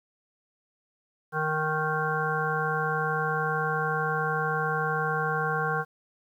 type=harmonic tone; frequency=155.56 Hz; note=D#3; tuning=in tune; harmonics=1 / 3 / 5 / 7 / 9 / 10; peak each=-32 / -32 / -32 / -32 / -32 / -32 dBFS; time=1.32-5.85 s; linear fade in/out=50 ms; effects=10-bit